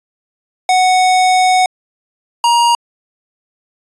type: tone pair in turn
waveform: square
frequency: 740 / 944.3 Hz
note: F#5 / A#5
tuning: 0 / +22 cents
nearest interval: major third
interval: 422 cents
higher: second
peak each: -9 dBFS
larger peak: neither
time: 0.69-1.66 / 2.44-2.75 s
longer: first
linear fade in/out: 2 ms
effects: resampled to 22050 Hz